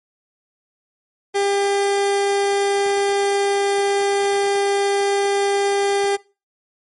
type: tone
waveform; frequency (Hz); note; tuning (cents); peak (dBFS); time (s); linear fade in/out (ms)
30% pulse; 399.9; G4; +35; -14; 1.34-6.17; 20
effects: noise-tail reverb RT60 0.3 s tail -20 dB re dry + MP3 48 kbps